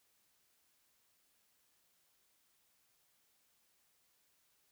silence, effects white hiss -75 dBFS RMS until 4.71 s

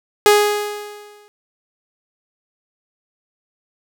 sawtooth tone with exponential decay, 415.3 Hz, G#4, in tune, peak -3 dBFS, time 0.26-1.28 s, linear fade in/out 0 ms, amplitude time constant 220 ms, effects none

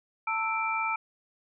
sine tone cluster, 891 / 1315 / 2350 Hz, A5 / E6 / D7, +22 / -5 / +1 cents, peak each -31 dBFS, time 0.27-0.96 s, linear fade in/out 5 ms, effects none

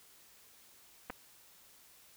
clicks, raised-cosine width 0.5 ms, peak -26 dBFS, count 2, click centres 1.099 / 1.103 s, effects white hiss -61 dBFS RMS until 2.16 s

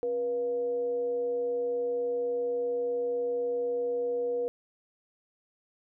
sine tone with frequency modulation, 483.9 Hz, B4, 35 cents flat, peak -27 dBFS, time 0.03-4.48 s, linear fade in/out 0 ms, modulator 212 Hz, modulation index 0.25, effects none

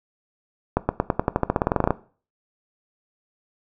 accelerating click train, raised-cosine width 1 ms, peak -4 dBFS, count 18, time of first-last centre 0.77-1.907 s, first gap 120 ms, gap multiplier 0.92, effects noise-tail reverb RT60 0.4 s tail -17 dB re dry

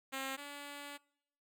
5% pulse tone pair in turn, 267.9 / 286.8 Hz, C4 / D4, +41 / -41 cents, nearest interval minor second, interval 118 cents, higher second, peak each -27 / -34 dBFS, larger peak first, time 0.12-0.37 / 0.37-0.98 s, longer second, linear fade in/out 20 ms, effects noise-tail reverb RT60 0.8 s tail -25 dB re dry

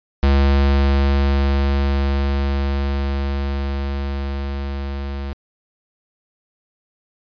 square tone with level ramp, 69.3 Hz, C#2, in tune, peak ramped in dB -12 to -25 dBFS, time 0.23-5.33 s, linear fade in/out 0 ms, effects resampled to 11025 Hz

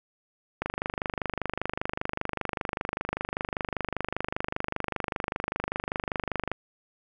click train, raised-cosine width 0.5 ms, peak -13 dBFS, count 149, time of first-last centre 0.62-6.516 s, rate 25.1 Hz, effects none

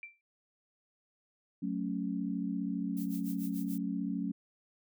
sine tone with exponential decay, 2349 Hz, D7, in tune, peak -39 dBFS, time 0.03-0.21 s, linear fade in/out 1 ms, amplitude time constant 37 ms
sine chord, F# minor, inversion none, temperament equal, 185 / 220 / 277.2 Hz, F#3 / A3 / C#4, 0 / 0 / 0 cents, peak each -36 / -37 / -36 dBFS, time 1.62-4.32 s, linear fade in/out 10 ms
violet noise with tremolo, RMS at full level -46 dBFS, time 2.97-3.78 s, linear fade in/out 0 ms, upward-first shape sine, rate 6.9 Hz, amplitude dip 90%
effects none

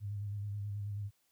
sine tone with vibrato, 102.2 Hz, G#2, 27 cents flat, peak -36 dBFS, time 0-1.11 s, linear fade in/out 50 ms, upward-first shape square, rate 9.3 Hz, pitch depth 29 cents each way, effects white hiss -75 dBFS RMS until 1.31 s

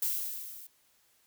violet noise with level ramp, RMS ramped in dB -29 to -49 dBFS, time 0.02-0.67 s, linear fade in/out 5 ms, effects white hiss -68 dBFS RMS until 1.26 s

